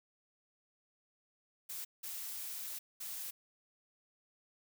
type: noise bursts at uneven times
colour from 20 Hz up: blue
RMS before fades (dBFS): -43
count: 3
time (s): 1.69-1.85 / 2.03-2.79 / 3-3.31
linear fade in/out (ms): 10
effects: none